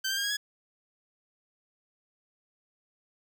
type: tone with pitch steps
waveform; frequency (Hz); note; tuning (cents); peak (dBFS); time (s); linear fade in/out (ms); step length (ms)
15% pulse; 1551 / 1581.8 / 1613.1 / 1645.1 / 1677.8; G6 / G6 / G6 / G#6 / G#6; -19 / +15 / +49 / -17 / +17; -22; 0.04-0.37; 10; 66
effects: none